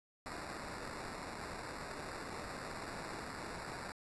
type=noise with sample-and-hold; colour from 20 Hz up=white; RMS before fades=-45 dBFS; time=0.26-3.92 s; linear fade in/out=0 ms; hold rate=3150 Hz; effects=resampled to 24000 Hz